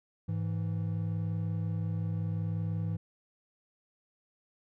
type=tone pair together; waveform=triangle; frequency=103.83 / 164.52 Hz; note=G#2 / E3; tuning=0 / -3 cents; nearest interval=minor sixth; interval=797 cents; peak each=-30 / -32 dBFS; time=0.28-2.97 s; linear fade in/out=10 ms; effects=none